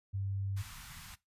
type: tone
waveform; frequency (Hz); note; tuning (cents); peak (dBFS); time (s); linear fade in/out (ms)
sine; 98; G2; 0; -33; 0.13-0.63; 20
type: band-stop noise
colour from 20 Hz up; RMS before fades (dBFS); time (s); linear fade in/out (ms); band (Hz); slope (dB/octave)
pink; -49; 0.56-1.16; 20; 170 to 1000; 24
effects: noise-tail reverb RT60 0.2 s tail -20 dB re dry + resampled to 32000 Hz